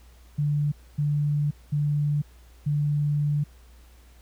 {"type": "tone bursts at uneven times", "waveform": "sine", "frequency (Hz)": 146.83, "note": "D3", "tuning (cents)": 0, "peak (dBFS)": -21, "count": 4, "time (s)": [[0.38, 0.72], [0.98, 1.51], [1.72, 2.22], [2.66, 3.44]], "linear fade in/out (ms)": 10, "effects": ["added 60 Hz sine -49 dBFS peak until 4.21 s", "pink hiss -59 dBFS RMS until 4.21 s"]}